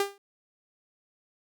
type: tone with exponential decay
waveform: sawtooth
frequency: 399.8 Hz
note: G4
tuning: 34 cents sharp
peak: -18 dBFS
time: 0-0.18 s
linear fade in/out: 2 ms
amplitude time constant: 39 ms
effects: none